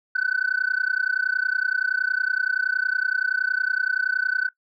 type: tone with amplitude modulation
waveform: sine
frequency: 1509 Hz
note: F#6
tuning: 34 cents sharp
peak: -15 dBFS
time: 0.15-4.49 s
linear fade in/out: 10 ms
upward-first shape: sine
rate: 30.7 Hz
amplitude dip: 100%
effects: noise-tail reverb RT60 0.1 s tail -18 dB re dry + tanh soft clip ceiling -15 dBFS